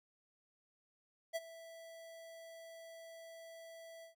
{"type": "tone with ADSR envelope", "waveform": "square", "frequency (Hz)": 659.3, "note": "E5", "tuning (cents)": 0, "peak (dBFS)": -35, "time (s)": [1.33, 4.15], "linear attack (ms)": 29, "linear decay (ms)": 33, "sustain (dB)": -17, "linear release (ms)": 120, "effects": []}